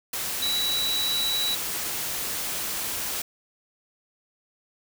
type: tone in noise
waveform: sine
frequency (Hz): 3919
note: B7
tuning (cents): -14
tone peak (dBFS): -24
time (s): 0.42-1.55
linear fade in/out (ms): 5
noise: white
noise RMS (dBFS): -30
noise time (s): 0.13-3.22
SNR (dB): +3
effects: none